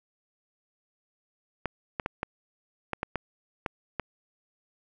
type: clicks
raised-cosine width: 0.5 ms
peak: -14 dBFS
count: 9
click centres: 1.657 / 1.998 / 2.061 / 2.231 / 2.933 / 3.031 / 3.157 / 3.662 / 3.997 s
effects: none